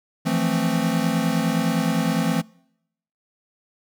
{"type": "chord", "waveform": "square", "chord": "F major seventh", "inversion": "third", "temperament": "equal", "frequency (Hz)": [164.81, 174.61, 220, 261.6], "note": ["E3", "F3", "A3", "C4"], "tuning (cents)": [0, 0, 0, 0], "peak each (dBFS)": -26, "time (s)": [0.25, 2.42], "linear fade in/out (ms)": 20, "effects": ["noise-tail reverb RT60 0.8 s tail -26 dB re dry"]}